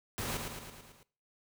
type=noise with echo; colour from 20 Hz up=pink; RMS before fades=-37 dBFS; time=0.18-0.37 s; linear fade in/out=0 ms; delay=110 ms; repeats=6; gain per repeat=-4 dB; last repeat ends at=1.03 s; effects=noise-tail reverb RT60 0.4 s tail -20 dB re dry